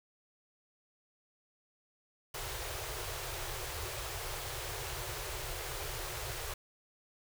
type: band-stop noise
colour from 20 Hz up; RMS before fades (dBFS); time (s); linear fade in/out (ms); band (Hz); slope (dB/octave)
pink; -40; 2.34-6.54; 5; 140 to 340; 96
effects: none